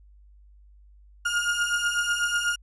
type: beating tone pair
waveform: 35% pulse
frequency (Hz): 1415 / 1423.1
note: F6 / F6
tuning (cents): +22 / +32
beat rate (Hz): 8.1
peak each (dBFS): -27 / -23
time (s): 1.25-2.56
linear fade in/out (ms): 10
effects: added 50 Hz sine -50 dBFS peak until 2.62 s + resampled to 24000 Hz